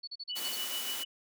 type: tone bursts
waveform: sine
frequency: 4435 Hz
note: C#8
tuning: in tune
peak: -38 dBFS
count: 7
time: 0.03-0.567 s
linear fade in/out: 10 ms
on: 45 ms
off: 37 ms
type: tone with tremolo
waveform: sine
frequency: 2960 Hz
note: F#7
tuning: in tune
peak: -34 dBFS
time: 0.29-1.05 s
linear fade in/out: 10 ms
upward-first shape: sine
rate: 6.9 Hz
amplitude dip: 70%
type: high-pass noise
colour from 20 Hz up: white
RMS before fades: -38 dBFS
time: 0.35-1.04 s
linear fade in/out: 20 ms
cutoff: 210 Hz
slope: 24 dB/octave
effects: none